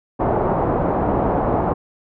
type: low-pass noise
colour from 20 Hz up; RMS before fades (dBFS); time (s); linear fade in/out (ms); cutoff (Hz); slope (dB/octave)
white; -19; 0.19-1.74; 20; 870; 24
effects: none